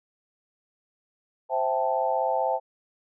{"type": "chord", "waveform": "sine", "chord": "A minor seventh", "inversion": "first", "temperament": "equal", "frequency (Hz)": [523.3, 659.3, 784, 880], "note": ["C5", "E5", "G5", "A5"], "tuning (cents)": [0, 0, 0, 0], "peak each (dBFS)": -28, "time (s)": [1.49, 2.6], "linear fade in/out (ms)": 50, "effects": []}